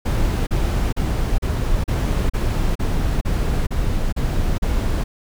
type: noise bursts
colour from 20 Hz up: brown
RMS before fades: -19 dBFS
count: 11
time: 0.05-5.04 s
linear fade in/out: 10 ms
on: 420 ms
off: 37 ms
effects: none